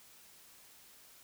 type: silence
effects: white hiss -59 dBFS RMS until 1.23 s